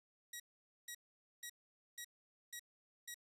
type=tone bursts; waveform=10% pulse; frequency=1911 Hz; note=A#6; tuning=43 cents sharp; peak=-37 dBFS; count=6; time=0.33-3.144 s; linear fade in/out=5 ms; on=69 ms; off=480 ms; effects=none